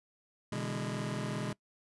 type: chord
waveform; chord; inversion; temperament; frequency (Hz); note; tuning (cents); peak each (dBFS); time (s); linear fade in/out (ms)
sawtooth; E dominant seventh; second; just; 123.61 / 148.33 / 164.81 / 206; B2 / D3 / E3 / G#3; +2 / +18 / 0 / -14; -35 / -36 / -38 / -35; 0.52-1.53; 5
effects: noise-tail reverb RT60 0.1 s tail -22 dB re dry + resampled to 24000 Hz